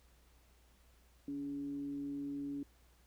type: tone with frequency modulation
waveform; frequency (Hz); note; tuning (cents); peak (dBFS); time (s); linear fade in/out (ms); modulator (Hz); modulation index
sine; 282.9; C#4; +35; -38; 1.28-2.63; 2; 136; 0.23
effects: added 60 Hz sine -65 dBFS peak until 3.06 s + pink hiss -70 dBFS RMS until 3.06 s